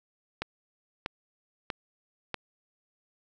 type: click train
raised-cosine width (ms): 0.3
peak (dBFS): -15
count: 4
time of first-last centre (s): 0.42-2.343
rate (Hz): 1.56
effects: none